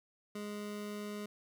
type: tone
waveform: 25% pulse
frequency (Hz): 207.7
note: G#3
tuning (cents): 0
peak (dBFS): -36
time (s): 0.35-1.26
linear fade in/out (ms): 5
effects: none